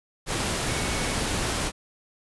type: tone in noise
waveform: sine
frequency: 2217 Hz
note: C#7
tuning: in tune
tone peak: -38 dBFS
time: 0.66-1.17 s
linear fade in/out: 50 ms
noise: pink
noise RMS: -27 dBFS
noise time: 0.26-1.72 s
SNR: -14 dB
effects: resampled to 24000 Hz